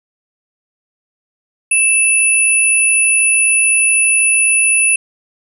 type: tone pair together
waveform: sine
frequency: 2637 / 9956 Hz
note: E7 / D#9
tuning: 0 / 0 cents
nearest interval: octave + major seventh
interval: 2300 cents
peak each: -12 dBFS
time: 1.71-4.96 s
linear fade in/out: 5 ms
effects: none